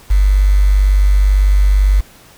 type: tone with quantisation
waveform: sine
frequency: 49 Hz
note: G1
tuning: in tune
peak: -7 dBFS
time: 0.1-2.01 s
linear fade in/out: 10 ms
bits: 5
effects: pink hiss -43 dBFS RMS until 2.37 s